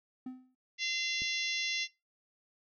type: tone with exponential decay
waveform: triangle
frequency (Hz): 255.9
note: C4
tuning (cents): -38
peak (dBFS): -34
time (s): 0.26-0.55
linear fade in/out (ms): 5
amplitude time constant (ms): 63
type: harmonic tone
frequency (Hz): 687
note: F5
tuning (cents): -29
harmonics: 3 / 4 / 5 / 6 / 7 / 8 / 9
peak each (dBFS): -35 / -37 / -39 / -41 / -42 / -43 / -44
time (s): 0.78-1.88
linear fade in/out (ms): 50
type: click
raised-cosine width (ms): 3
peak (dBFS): -34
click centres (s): 1.22
effects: noise-tail reverb RT60 0.2 s tail -17 dB re dry